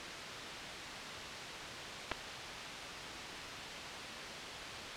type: clicks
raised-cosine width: 0.3 ms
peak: -19 / -17 dBFS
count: 2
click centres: 2.115 / 2.118 s
effects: white hiss -42 dBFS RMS until 4.96 s + low-pass 4000 Hz 12 dB/octave